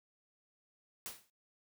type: noise with exponential decay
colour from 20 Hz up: white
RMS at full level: -40 dBFS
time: 1.06-1.3 s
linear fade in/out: 0 ms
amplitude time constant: 51 ms
effects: noise-tail reverb RT60 0.2 s tail -24 dB re dry + high-pass 60 Hz 12 dB/octave